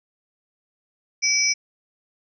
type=tone cluster; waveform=sine; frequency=2301 / 5220 / 5820 Hz; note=D7 / E8 / F#8; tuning=-36 / -18 / -29 cents; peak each=-22 dBFS; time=1.22-1.54 s; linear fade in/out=20 ms; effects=none